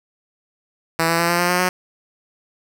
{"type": "tone with pitch steps", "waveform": "5% pulse", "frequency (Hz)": [164.2, 167.07, 169.99, 172.96, 175.99, 179.06, 182.19], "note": ["E3", "E3", "F3", "F3", "F3", "F3", "F#3"], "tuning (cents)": [-6, 24, -46, -16, 14, 44, -26], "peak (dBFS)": -5, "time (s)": [0.99, 1.69], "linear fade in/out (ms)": 2, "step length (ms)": 100, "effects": []}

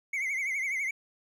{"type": "tone with vibrato", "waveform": "triangle", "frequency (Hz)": 2152, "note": "C7", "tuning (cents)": 48, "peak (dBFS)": -27, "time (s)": [0.13, 0.91], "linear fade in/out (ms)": 5, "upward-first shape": "triangle", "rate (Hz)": 12, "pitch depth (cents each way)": 120, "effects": []}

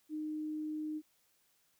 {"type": "tone", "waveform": "sine", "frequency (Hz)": 307.2, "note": "D#4", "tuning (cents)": -22, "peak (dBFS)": -36, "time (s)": [0.09, 1.02], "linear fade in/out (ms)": 50, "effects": ["white hiss -73 dBFS RMS until 1.79 s"]}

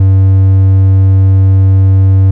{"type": "tone with hard clipping", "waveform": "triangle", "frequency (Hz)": 96, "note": "G2", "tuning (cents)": -36, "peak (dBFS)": -4, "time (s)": [0, 2.31], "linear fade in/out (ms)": 5, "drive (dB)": 6, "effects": []}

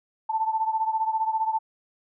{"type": "beating tone pair", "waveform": "sine", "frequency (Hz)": [880, 895], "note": ["A5", "A5"], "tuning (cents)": [0, 29], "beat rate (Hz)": 15, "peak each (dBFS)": [-24, -28], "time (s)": [0.29, 1.59], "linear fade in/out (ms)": 10, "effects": []}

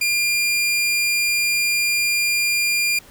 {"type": "tone", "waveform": "sawtooth", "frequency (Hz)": 2400, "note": "D7", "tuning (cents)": 37, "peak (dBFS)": -14, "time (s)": [0.01, 2.99], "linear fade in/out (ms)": 5, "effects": ["pink hiss -47 dBFS RMS until 3.1 s"]}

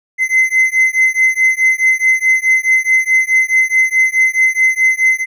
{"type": "beating tone pair", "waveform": "triangle", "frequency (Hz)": [2053, 2057.7], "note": ["C7", "C7"], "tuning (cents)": [-33, -29], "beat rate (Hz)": 4.7, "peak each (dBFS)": -11, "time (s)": [0.18, 5.26], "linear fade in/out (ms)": 50, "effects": []}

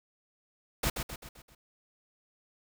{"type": "noise with echo", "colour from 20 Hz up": "pink", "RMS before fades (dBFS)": -29, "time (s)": [0.83, 0.9], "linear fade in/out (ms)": 5, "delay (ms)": 130, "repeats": 5, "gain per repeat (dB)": -6, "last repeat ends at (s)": 1.55, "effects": []}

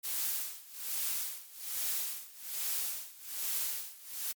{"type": "noise with tremolo", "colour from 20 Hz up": "blue", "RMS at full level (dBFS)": -33, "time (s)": [0.03, 4.33], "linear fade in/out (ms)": 20, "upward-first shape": "sine", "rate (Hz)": 1.2, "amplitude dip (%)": 90, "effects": ["MP3 96 kbps"]}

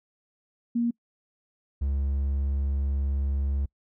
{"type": "tone pair in turn", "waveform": ["sine", "triangle"], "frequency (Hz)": [235.9, 69.27], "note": ["A#3", "C#2"], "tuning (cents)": [21, -1], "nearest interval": "octave + major sixth", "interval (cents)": 2122, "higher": "first", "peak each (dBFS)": -22, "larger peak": "neither", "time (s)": [[0.75, 0.91], [1.81, 3.66]], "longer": "second", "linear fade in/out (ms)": 10, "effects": ["noise-tail reverb RT60 0.1 s tail -26 dB re dry"]}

